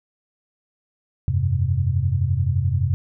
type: chord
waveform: sine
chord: F suspended second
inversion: none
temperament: equal with one note detuned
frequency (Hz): 87.31 / 98.85 / 130.81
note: F2 / G2 / C3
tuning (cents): 0 / +15 / 0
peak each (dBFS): -22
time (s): 1.28-2.94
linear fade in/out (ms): 0
effects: none